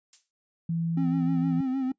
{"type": "noise with exponential decay", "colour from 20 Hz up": "violet", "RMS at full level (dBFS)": -39, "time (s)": [0.13, 0.31], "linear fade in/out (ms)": 1, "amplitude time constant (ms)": 37}
{"type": "tone", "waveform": "sine", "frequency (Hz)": 166.3, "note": "E3", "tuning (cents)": 16, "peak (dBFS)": -25, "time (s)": [0.69, 1.61], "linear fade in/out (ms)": 5}
{"type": "tone with vibrato", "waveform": "triangle", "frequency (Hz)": 263.2, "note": "C4", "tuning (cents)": 10, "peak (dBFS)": -23, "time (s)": [0.97, 1.92], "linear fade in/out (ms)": 5, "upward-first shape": "sine", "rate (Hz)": 6.5, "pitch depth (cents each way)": 53}
{"effects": ["noise-tail reverb RT60 0.1 s tail -22 dB re dry", "resampled to 16000 Hz"]}